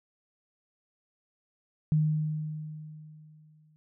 sine tone with exponential decay, 154 Hz, D#3, 17 cents flat, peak -20 dBFS, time 1.92-3.76 s, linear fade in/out 0 ms, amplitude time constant 400 ms, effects none

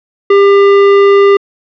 sine tone with tanh clipping, 399.1 Hz, G4, 31 cents sharp, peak -5 dBFS, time 0.3-1.37 s, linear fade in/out 5 ms, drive 17 dB, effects low-pass 3000 Hz 12 dB/octave

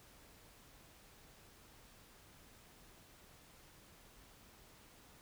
silence, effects pink hiss -62 dBFS RMS until 5.21 s

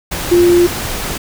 sine tone in noise, 349.2 Hz, F4, in tune, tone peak -6 dBFS, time 0.31-0.67 s, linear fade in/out 10 ms, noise pink, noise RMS -21 dBFS, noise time 0.11-1.18 s, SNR +12 dB, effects none

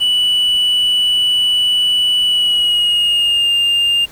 triangle tone with pitch glide, 2960 to 2807 Hz, F#7 to F7, 0 to +8 cents, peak -9 dBFS, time 0-4.06 s, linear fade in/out 20 ms, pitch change -92 cents, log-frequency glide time 2.25-3.52 s, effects tanh soft clip ceiling -5 dBFS + pink hiss -41 dBFS RMS until 4.11 s

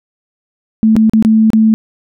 sine tone with dropouts, 220 Hz, A3, in tune, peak -5 dBFS, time 0.83-1.74 s, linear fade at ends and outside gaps 0 ms, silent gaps 0.955-0.965 / 1.096-1.135 / 1.225-1.249 / 1.503-1.533 s, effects none

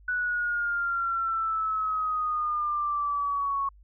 sine exponential sweep, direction down, 1484 to 1102 Hz, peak -25 dBFS, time 0.08-3.69 s, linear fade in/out 5 ms, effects added 50 Hz sine -51 dBFS peak until 3.83 s

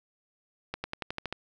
accelerating click train, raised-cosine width 0.3 ms, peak -17 dBFS, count 8, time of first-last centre 0.74-1.326 s, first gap 100 ms, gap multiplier 0.94, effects none

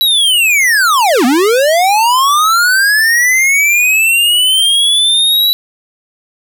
square linear two-way sweep, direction down then up, 3947 to 230.6 to 3947 Hz, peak -8 dBFS, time 0.01-5.53 s, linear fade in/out 0 ms, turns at 1.25 s, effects none

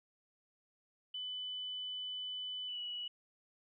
sine tone with pitch glide, 3000 to 2938 Hz, F#7 to F#7, +23 to -13 cents, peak -39 dBFS, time 1.14-3.08 s, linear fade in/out 5 ms, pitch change -36 cents, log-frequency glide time 2.67-2.79 s, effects none

